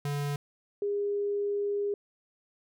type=tone pair in turn; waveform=square / sine; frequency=143.9 / 407 Hz; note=D3 / G#4; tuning=-35 / -35 cents; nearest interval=octave + tritone; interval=1800 cents; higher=second; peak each=-30 / -27 dBFS; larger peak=second; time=0.05-0.36 / 0.82-1.94 s; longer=second; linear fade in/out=2 ms; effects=none